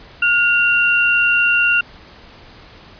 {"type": "tone pair together", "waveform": "sine", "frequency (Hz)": [1429.3, 2758], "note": ["F6", "F7"], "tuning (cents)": [40, -22], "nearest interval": "major seventh", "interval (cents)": 1138, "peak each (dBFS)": [-15, -14], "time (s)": [0.22, 1.81], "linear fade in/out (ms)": 5, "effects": ["pink hiss -42 dBFS RMS until 2.99 s", "resampled to 11025 Hz"]}